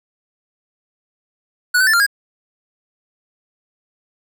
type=tone with pitch steps; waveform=square; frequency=1470 / 1528 / 1762 / 1393 / 1634 Hz; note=F#6 / G6 / A6 / F6 / G#6; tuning=-12 / -45 / +2 / -5 / -29 cents; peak=-12 dBFS; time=1.74-2.065 s; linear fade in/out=10 ms; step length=65 ms; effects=8-bit